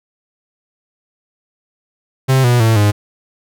45% pulse tone with pitch steps, 132.1 / 121.84 / 112.37 / 103.64 Hz, C3 / B2 / A2 / G#2, +17 / -23 / +37 / -3 cents, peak -9 dBFS, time 2.28-2.92 s, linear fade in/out 20 ms, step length 160 ms, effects none

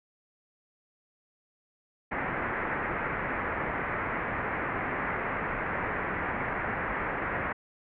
white low-pass noise, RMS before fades -32 dBFS, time 2.11-7.53 s, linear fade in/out 10 ms, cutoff 2100 Hz, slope 48 dB/octave, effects none

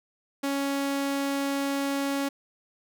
sawtooth tone, 278 Hz, C#4, 5 cents sharp, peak -22 dBFS, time 0.43-2.29 s, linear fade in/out 10 ms, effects none

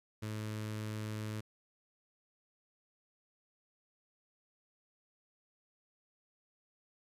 sawtooth tone with notch filter, 107.7 Hz, A2, 37 cents flat, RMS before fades -40 dBFS, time 0.22-1.41 s, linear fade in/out 10 ms, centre 760 Hz, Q 2, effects resampled to 32000 Hz + 12-bit

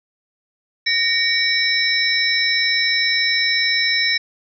sine tone cluster, 1854 / 2268 / 3921 / 5350 Hz, A#6 / C#7 / B7 / E8, -10 / +39 / -13 / +25 cents, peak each -21 dBFS, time 0.86-4.18 s, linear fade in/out 10 ms, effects none

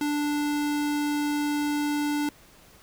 square tone, 293.7 Hz, D4, in tune, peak -25 dBFS, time 0.01-2.29 s, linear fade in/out 2 ms, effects pink hiss -54 dBFS RMS until 2.82 s

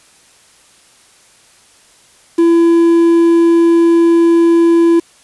triangle tone with quantisation, 336.2 Hz, E4, 34 cents sharp, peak -4 dBFS, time 2.38-5 s, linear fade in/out 10 ms, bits 5, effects white hiss -47 dBFS RMS until 5.23 s + resampled to 24000 Hz

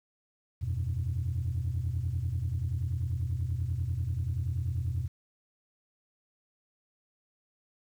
sine chord, E suspended second, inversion none, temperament just, 82.41 / 92.71 / 123.61 Hz, E2 / F#2 / B2, 0 / +4 / +2 cents, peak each -32 dBFS, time 0.61-5.08 s, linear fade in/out 20 ms, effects tanh soft clip ceiling -23 dBFS + 10-bit

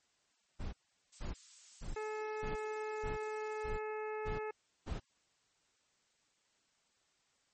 brown noise bursts, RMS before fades -40 dBFS, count 8, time 0.59-5 s, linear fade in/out 20 ms, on 140 ms, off 470 ms
violet noise, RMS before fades -49 dBFS, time 1.12-3.79 s, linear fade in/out 10 ms
harmonic tone, 430 Hz, A4, 40 cents flat, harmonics 1 / 2 / 3 / 4 / 5 / 6, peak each -39 / -45 / -49 / -51 / -53 / -55 dBFS, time 1.96-4.51 s, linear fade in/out 5 ms
effects white hiss -75 dBFS RMS until 7.53 s + MP3 32 kbps

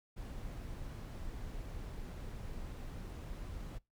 brown noise, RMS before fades -44 dBFS, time 0.16-3.79 s, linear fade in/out 20 ms, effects noise-tail reverb RT60 0.2 s tail -23 dB re dry

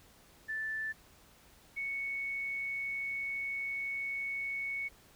sine tone pair in turn, 1760 / 2217 Hz, A6 / C#7, 0 / 0 cents, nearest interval major third, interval 400 cents, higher second, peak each -34 / -34 dBFS, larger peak neither, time 0.48-0.93 / 1.76-4.89 s, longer second, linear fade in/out 20 ms, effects pink hiss -61 dBFS RMS until 5.15 s

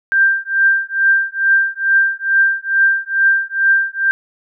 sine tone with tremolo, 1580 Hz, G6, 13 cents sharp, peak -7 dBFS, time 0.12-4.11 s, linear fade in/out 0 ms, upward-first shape triangle, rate 2.3 Hz, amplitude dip 100%, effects none

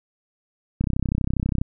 click train, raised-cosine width 5 ms, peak -10 dBFS, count 27, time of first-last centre 0.81-1.615 s, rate 32.3 Hz, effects none

